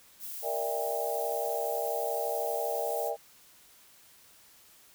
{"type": "noise", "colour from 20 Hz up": "violet", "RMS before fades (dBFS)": -40, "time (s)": [0.19, 3.12], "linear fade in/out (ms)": 50}
{"type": "chord", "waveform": "sine", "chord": "E half-diminished seventh", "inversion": "second", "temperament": "equal with one note detuned", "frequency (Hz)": [466.2, 587.3, 659.3, 802.8], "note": ["Bb4", "D5", "E5", "G5"], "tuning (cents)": [0, 0, 0, 41], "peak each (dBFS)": -35, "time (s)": [0.42, 3.17], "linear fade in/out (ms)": 50}
{"effects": ["white hiss -58 dBFS RMS until 4.94 s"]}